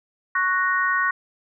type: chord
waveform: sine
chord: F# major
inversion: second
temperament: equal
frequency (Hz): 1108.7 / 1480 / 1864.7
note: C#6 / F#6 / A#6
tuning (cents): 0 / 0 / 0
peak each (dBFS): -23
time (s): 0.35-1.11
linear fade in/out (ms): 5
effects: none